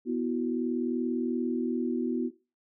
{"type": "chord", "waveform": "sine", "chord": "B suspended fourth", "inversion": "none", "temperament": "equal", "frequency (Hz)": [246.9, 329.6, 370], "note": ["B3", "E4", "F#4"], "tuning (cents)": [0, 0, 0], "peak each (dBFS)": [-29, -33, -32], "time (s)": [0.05, 2.31], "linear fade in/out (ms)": 50, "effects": ["noise-tail reverb RT60 0.3 s tail -17 dB re dry"]}